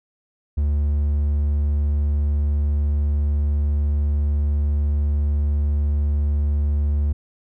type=tone; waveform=triangle; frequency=73 Hz; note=D2; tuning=10 cents flat; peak=-15 dBFS; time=0.57-7.13 s; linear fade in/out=10 ms; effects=none